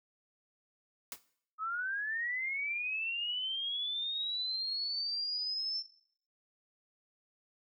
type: noise with exponential decay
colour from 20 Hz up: white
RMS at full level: -37 dBFS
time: 1.12-1.21 s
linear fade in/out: 1 ms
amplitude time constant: 18 ms
type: linear sweep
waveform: sine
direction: up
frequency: 1256 to 5370 Hz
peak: -33 dBFS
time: 1.58-5.84 s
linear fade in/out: 50 ms
effects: noise-tail reverb RT60 0.6 s tail -17 dB re dry